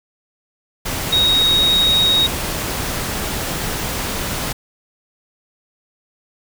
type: tone in noise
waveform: sine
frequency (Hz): 3771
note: A#7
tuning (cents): +19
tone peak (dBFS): -12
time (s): 1.12-2.27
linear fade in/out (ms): 10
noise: pink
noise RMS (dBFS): -23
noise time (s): 0.85-4.53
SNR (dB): +8
effects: none